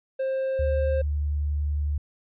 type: tone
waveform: triangle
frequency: 530 Hz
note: C5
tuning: 22 cents sharp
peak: -22 dBFS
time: 0.19-1.02 s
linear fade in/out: 10 ms
type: tone with vibrato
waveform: sine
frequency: 73.42 Hz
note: D2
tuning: in tune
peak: -23 dBFS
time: 0.59-1.98 s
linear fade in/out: 5 ms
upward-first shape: triangle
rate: 11 Hz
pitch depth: 9 cents each way
effects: resampled to 8000 Hz